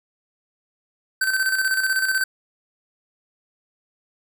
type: tone with tremolo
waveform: square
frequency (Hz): 1541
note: G6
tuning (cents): -30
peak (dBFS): -18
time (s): 1.21-2.24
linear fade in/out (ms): 5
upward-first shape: square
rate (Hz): 16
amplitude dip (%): 50
effects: none